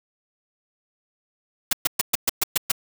white noise bursts, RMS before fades -19 dBFS, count 8, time 1.71-2.718 s, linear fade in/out 5 ms, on 21 ms, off 120 ms, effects none

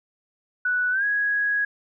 sine tone with pitch glide, 1480 to 1661.2 Hz, F#6 to G#6, 0 to 0 cents, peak -20 dBFS, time 0.65-1.65 s, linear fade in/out 5 ms, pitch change +200 cents, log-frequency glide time 0.91-1.05 s, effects none

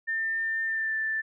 sine tone with pitch glide, 1799 to 1766.1 Hz, A6 to A6, +38 to +6 cents, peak -26 dBFS, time 0.07-1.22 s, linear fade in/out 20 ms, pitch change -32 cents, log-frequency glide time 0.66-0.95 s, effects none

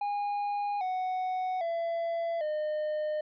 triangle tone with pitch steps, 818 / 741.5 / 672.1 / 609.3 Hz, G#5 / F#5 / E5 / D#5, -26 / +4 / +33 / -36 cents, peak -27 dBFS, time 0.01-3.21 s, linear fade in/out 5 ms, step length 800 ms, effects resampled to 11025 Hz

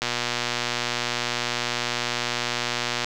click train, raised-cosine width 0.2 ms, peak -7 dBFS, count 364, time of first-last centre 0.02-3.045 s, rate 120 Hz, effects none

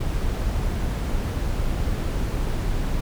brown noise, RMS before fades -24 dBFS, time 0-3.01 s, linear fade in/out 10 ms, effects none

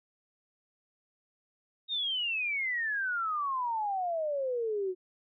sine exponential sweep, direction down, 3759 to 360 Hz, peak -29 dBFS, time 1.88-4.95 s, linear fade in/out 50 ms, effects none

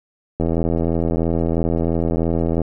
click train, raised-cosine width 2 ms, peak -7 dBFS, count 185, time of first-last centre 0.4-2.617 s, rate 83 Hz, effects none

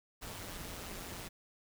pink noise with amplitude modulation, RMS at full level -42 dBFS, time 0.21-1.29 s, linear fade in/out 20 ms, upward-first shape sine, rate 179 Hz, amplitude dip 60%, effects none

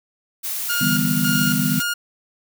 blue noise, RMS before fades -26 dBFS, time 0.43-1.83 s, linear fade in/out 20 ms
sawtooth tone with tremolo, 1421 Hz, F6, 30 cents sharp, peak -17 dBFS, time 0.69-1.94 s, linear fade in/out 10 ms, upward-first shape square, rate 1.8 Hz, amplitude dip 65%
sine chord, E minor seventh, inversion third, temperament just, 148.33 / 164.81 / 197.78 / 247.2 Hz, D3 / E3 / G3 / B3, +18 / 0 / +16 / +2 cents, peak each -26 / -24 / -23 / -22 dBFS, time 0.81-1.8 s, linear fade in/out 5 ms
effects none

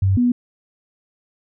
sine tone pair in turn, 96.4 / 244.3 Hz, G2 / B3, -28 / -19 cents, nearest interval octave + major third, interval 1609 cents, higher second, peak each -13 dBFS, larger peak neither, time 0.02-0.17 / 0.17-0.32 s, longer neither, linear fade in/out 5 ms, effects none

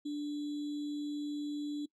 sine tone with sample-and-hold, 293.7 Hz, D4, in tune, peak -34 dBFS, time 0.05-1.86 s, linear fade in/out 10 ms, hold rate 3675 Hz, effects noise-tail reverb RT60 0.1 s tail -22 dB re dry + low-pass 6000 Hz 12 dB/octave

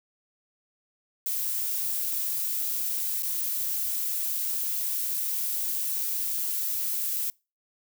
violet noise with dropouts, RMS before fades -29 dBFS, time 1.26-7.3 s, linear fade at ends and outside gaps 1 ms, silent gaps 3.224-3.231 s, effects noise-tail reverb RT60 0.3 s tail -26 dB re dry

